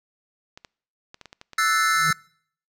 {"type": "clicks", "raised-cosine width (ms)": 0.2, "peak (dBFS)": -24, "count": 8, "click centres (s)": [0.575, 0.648, 1.144, 1.213, 1.257, 1.329, 1.414, 1.533]}
{"type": "chord", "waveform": "square", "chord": "F# half-diminished seventh", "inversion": "third", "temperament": "equal", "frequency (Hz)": [1318.5, 1480, 1760, 2093], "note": ["E6", "F#6", "A6", "C7"], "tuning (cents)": [0, 0, 0, 0], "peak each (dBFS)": [-22, -27, -25, -28], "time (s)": [1.58, 2.13], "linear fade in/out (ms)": 5}
{"type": "tone with exponential growth", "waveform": "triangle", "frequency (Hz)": 155.56, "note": "D#3", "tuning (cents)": 0, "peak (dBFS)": -21, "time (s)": [1.91, 2.11], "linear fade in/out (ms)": 5, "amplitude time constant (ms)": 42}
{"effects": ["noise-tail reverb RT60 0.6 s tail -26 dB re dry", "low-pass 12000 Hz 12 dB/octave"]}